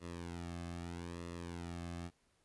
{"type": "tone with flanger", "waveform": "sawtooth", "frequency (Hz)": 86, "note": "F2", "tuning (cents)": -26, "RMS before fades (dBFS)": -45, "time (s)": [0, 2.11], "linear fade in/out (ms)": 50, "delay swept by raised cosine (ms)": [1.3, 2.12], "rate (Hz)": 0.79, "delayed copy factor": -0.75, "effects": ["pink hiss -75 dBFS RMS until 2.44 s", "resampled to 24000 Hz"]}